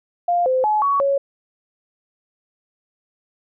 sine tone with pitch steps, 700 / 516 / 851 / 1122 / 555 Hz, F5 / C5 / G#5 / C#6 / C#5, +4 / -24 / +42 / +21 / +2 cents, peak -15 dBFS, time 0.28-1.18 s, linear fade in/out 5 ms, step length 180 ms, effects none

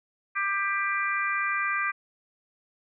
harmonic tone, 395.9 Hz, G4, 17 cents sharp, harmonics 3 / 4 / 5 / 6, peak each -29 / -30 / -31 / -32 dBFS, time 0.35-1.92 s, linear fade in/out 20 ms, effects none

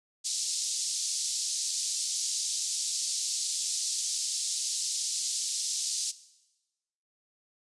white band-pass noise, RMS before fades -32 dBFS, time 0.24-6.12 s, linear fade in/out 20 ms, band 4400 to 8000 Hz, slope 24 dB/octave, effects noise-tail reverb RT60 1.0 s tail -17 dB re dry + resampled to 24000 Hz

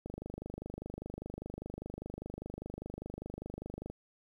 click train, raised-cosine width 2 ms, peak -28 dBFS, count 97, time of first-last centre 0.06-3.9 s, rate 25 Hz, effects 10-bit

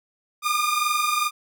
sawtooth tone pair together, 1200 / 1222.4 Hz, D6 / D#6, +37 / -31 cents, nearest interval unison, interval 32 cents, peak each -20 dBFS, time 0.42-1.31 s, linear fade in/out 50 ms, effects none

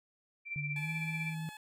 sine tone with tremolo, 2349 Hz, D7, in tune, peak -34 dBFS, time 0.45-1.35 s, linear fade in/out 50 ms, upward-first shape sine, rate 16 Hz, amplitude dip 65%
sine tone with pitch glide, 146.83 to 160.12 Hz, D3 to D#3, 0 to +50 cents, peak -36 dBFS, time 0.56-1.49 s, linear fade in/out 0 ms, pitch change +150 cents, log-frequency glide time 0.77-0.89 s
15% pulse tone with vibrato, 857 Hz, A5, 46 cents flat, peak -40 dBFS, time 0.76-1.57 s, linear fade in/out 2 ms, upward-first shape triangle, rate 6.3 Hz, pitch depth 12 cents each way
effects none

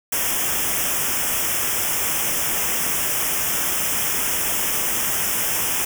white band-stop noise, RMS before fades -22 dBFS, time 0.12-5.85 s, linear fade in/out 5 ms, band 3400 to 5200 Hz, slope 96 dB/octave, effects none

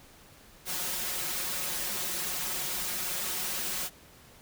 white noise with comb filter, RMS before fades -33 dBFS, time 0.65-3.9 s, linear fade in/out 50 ms, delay 5.5 ms, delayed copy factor +1, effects pink hiss -55 dBFS RMS until 4.41 s

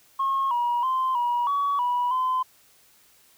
sine tone with pitch steps, 1083 / 959 / 1040 / 962 / 1130 / 977 / 1025 Hz, C#6 / A#5 / C6 / B5 / C#6 / B5 / C6, -41 / +49 / -11 / -46 / +33 / -19 / -36 cents, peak -20 dBFS, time 0.19-2.43 s, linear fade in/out 10 ms, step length 320 ms, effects tanh soft clip ceiling -18 dBFS + white hiss -58 dBFS RMS until 3.37 s

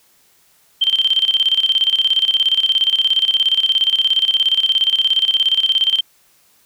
sine tone with tremolo, 3136 Hz, G7, in tune, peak -10 dBFS, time 0.81-6.01 s, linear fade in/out 10 ms, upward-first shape square, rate 17 Hz, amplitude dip 75%, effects white hiss -55 dBFS RMS until 6.65 s

